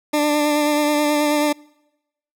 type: tone with vibrato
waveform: 20% pulse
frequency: 296.9 Hz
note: D4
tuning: 19 cents sharp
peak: -11 dBFS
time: 0.13-1.53 s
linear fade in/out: 10 ms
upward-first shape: sine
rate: 9.3 Hz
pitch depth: 22 cents each way
effects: noise-tail reverb RT60 0.9 s tail -26 dB re dry